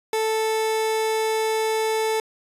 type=tone; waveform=30% pulse; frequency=440 Hz; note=A4; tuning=in tune; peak=-18 dBFS; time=0.13-2.2 s; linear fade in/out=2 ms; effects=resampled to 32000 Hz